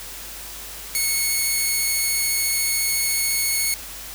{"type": "tone with vibrato", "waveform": "5% pulse", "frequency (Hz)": 2200, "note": "C#7", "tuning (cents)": -14, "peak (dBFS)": -10, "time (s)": [0.95, 3.74], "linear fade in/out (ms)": 0, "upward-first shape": "triangle", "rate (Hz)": 14, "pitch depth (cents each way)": 9, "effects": ["added 50 Hz sine -44 dBFS peak until 4.14 s", "white hiss -36 dBFS RMS until 4.14 s"]}